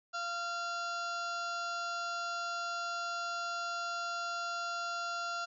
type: harmonic tone with a mistuned harmonic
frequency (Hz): 690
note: F5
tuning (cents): -21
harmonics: 1 / 2 / 4 / 5 / 6 / 7 / 8 / 9 / 10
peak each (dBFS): -42 / -36 / -49 / -53 / -49 / -49 / -54 / -59 / -52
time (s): 0.13-5.46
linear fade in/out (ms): 20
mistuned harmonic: 7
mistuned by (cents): -27
effects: none